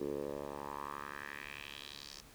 10% pulse tone with band-pass filter sweep, 71.4 Hz, D2, 48 cents flat, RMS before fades -44 dBFS, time 0-2.21 s, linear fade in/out 10 ms, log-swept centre 380 to 5500 Hz, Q 3, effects pink hiss -59 dBFS RMS until 2.34 s

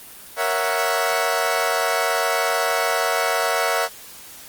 20% pulse chord, F# dominant seventh, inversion first, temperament equal, 466.2 / 554.4 / 659.3 / 740 Hz, A#4 / C#5 / E5 / F#5, 0 / 0 / 0 / 0 cents, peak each -21 / -21 / -18 / -20 dBFS, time 0.36-3.89 s, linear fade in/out 50 ms, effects white hiss -41 dBFS RMS until 4.48 s + Opus 32 kbps

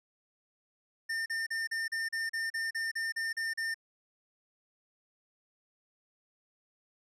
square tone bursts, 1808 Hz, A6, 47 cents sharp, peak -32 dBFS, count 13, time 1.09-3.744 s, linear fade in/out 10 ms, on 170 ms, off 37 ms, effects low-pass 9000 Hz 12 dB/octave

